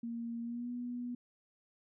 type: tone with pitch glide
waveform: sine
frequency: 233.1 to 243.8 Hz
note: A#3 to B3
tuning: 0 to -22 cents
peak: -37 dBFS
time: 0.03-1.15 s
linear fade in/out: 5 ms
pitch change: +78 cents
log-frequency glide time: 0.42-0.7 s
effects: none